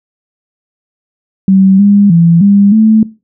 sine tone with pitch steps, 191.8 / 202.5 / 168.3 / 200.9 / 218.8 Hz, G3 / G#3 / E3 / G3 / A3, -37 / -43 / +36 / +43 / -9 cents, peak -3 dBFS, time 1.48-3.03 s, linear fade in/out 2 ms, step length 310 ms, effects noise-tail reverb RT60 0.3 s tail -20 dB re dry

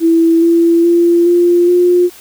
sine tone with pitch steps, 330.6 / 336.6 / 342.7 / 348.8 / 355.1 Hz, E4 / E4 / F4 / F4 / F4, +5 / +36 / -33 / -2 / +29 cents, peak -6 dBFS, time 0-2.1 s, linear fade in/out 50 ms, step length 420 ms, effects white hiss -38 dBFS RMS until 2.2 s

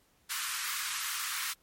pink high-pass noise, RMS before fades -35 dBFS, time 0.29-1.54 s, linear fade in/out 20 ms, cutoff 1100 Hz, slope 48 dB/octave, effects pink hiss -68 dBFS RMS until 1.62 s + MP3 64 kbps

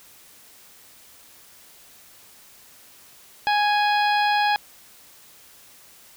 harmonic tone, 830.6 Hz, G#5, in tune, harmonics 1 / 2 / 3 / 4 / 5 / 6, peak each -19 / -25 / -29 / -31 / -33 / -35 dBFS, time 3.47-4.56 s, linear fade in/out 0 ms, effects white hiss -50 dBFS RMS until 6.16 s

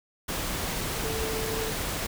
sine tone in noise, 442.8 Hz, A4, 11 cents sharp, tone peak -32 dBFS, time 1.04-1.71 s, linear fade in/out 10 ms, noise pink, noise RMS -31 dBFS, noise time 0.28-2.07 s, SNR -4 dB, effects none

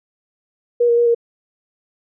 sine tone with pitch steps, 479.4 / 470.6 / 475.4 / 468.2 Hz, A#4 / A#4 / A#4 / A#4, +48 / +16 / +34 / +8 cents, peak -11 dBFS, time 0.8-1.148 s, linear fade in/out 10 ms, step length 87 ms, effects none

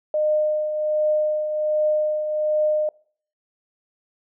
sine tone with tremolo, 610 Hz, D#5, 34 cents flat, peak -16 dBFS, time 0.14-2.89 s, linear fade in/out 2 ms, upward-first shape triangle, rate 1.3 Hz, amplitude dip 55%, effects noise-tail reverb RT60 0.5 s tail -24 dB re dry

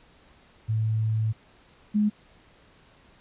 sine tone pair in turn, 110 / 209.8 Hz, A2 / G#3, 0 / +18 cents, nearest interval major seventh, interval 1118 cents, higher second, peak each -22 / -19 dBFS, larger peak second, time 0.68-1.33 / 1.94-2.1 s, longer first, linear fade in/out 20 ms, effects pink hiss -57 dBFS RMS until 3.2 s + resampled to 8000 Hz

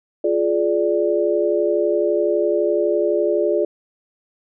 sine chord, D diminished, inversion first, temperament equal with one note detuned, 349.2 / 421.1 / 587.3 Hz, F4 / Ab4 / D5, 0 / +24 / 0 cents, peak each -20 dBFS, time 0.24-3.65 s, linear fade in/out 5 ms, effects none

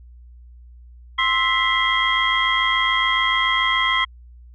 sine tone cluster, 1049 / 1316 / 1974 / 2081 / 3248 Hz, C6 / E6 / B6 / C7 / G#7, +4 / -3 / -1 / -10 / -39 cents, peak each -21 / -26 / -22 / -24 / -22 dBFS, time 1.18-4.05 s, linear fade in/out 10 ms, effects tanh soft clip ceiling -5 dBFS + added 60 Hz sine -41 dBFS peak until 4.54 s

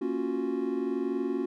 triangle chord, Gb major seventh, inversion first, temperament equal, 233.1 / 277.2 / 349.2 / 370 Hz, Bb3 / Db4 / F4 / Gb4, 0 / 0 / 0 / 0 cents, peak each -34 / -30 / -32 / -30 dBFS, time 0.01-1.46 s, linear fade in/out 10 ms, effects none

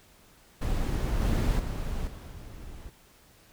brown noise with level steps, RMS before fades -28 / -25 / -32 / -40 / -43 dBFS, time 0.61-2.9 s, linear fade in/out 10 ms, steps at 1.21 / 1.59 / 2.07 / 2.31 s, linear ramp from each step 5 ms, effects pink hiss -58 dBFS RMS until 3.52 s

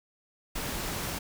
pink noise, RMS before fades -34 dBFS, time 0.55-1.19 s, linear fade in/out 10 ms
pink noise with exponential decay, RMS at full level -38 dBFS, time 1.03-1.16 s, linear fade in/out 5 ms, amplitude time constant 27 ms
effects none

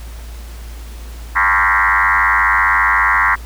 sine tone with frequency modulation, 1480 Hz, F#6, in tune, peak -10 dBFS, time 1.35-3.36 s, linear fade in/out 20 ms, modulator 94.7 Hz, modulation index 5.7, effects added 57 Hz sine -28 dBFS peak until 3.45 s + pink hiss -40 dBFS RMS until 3.45 s

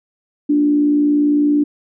sine tone with frequency modulation, 293.7 Hz, D4, in tune, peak -11 dBFS, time 0.49-1.64 s, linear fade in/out 10 ms, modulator 60.1 Hz, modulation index 0.34, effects none

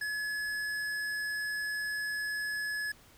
triangle tone with hard clipping, 1701 Hz, G#6, 41 cents sharp, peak -34 dBFS, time 0.01-2.92 s, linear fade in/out 5 ms, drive 16 dB, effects pink hiss -59 dBFS RMS until 3.17 s

